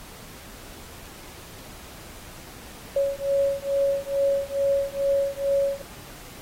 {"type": "beating tone pair", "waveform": "sine", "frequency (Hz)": [554.4, 556.7], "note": ["C#5", "C#5"], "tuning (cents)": [0, 7], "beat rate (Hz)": 2.3, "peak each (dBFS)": -24, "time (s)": [2.96, 5.82], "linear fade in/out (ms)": 5, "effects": ["pink hiss -44 dBFS RMS until 6.41 s", "AAC 48 kbps"]}